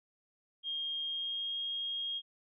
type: tone with pitch glide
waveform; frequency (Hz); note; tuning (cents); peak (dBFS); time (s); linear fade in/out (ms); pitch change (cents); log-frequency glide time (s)
sine; 3228 to 3254; G#7 to G#7; -50 to -36; -34; 0.63-2.22; 50; +14; 1.05-1.57
effects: none